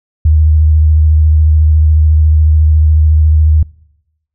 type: tone with vibrato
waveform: sine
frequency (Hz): 77.4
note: D#2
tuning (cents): -9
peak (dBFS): -4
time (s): 0.25-3.63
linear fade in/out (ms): 5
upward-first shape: square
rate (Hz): 14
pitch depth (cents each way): 23
effects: noise-tail reverb RT60 0.9 s tail -24 dB re dry